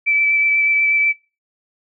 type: tone with vibrato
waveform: sine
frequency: 2316 Hz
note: D7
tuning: 25 cents flat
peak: -13 dBFS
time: 0.06-1.13 s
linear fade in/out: 20 ms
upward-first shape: sine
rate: 8.2 Hz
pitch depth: 13 cents each way
effects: noise-tail reverb RT60 0.3 s tail -21 dB re dry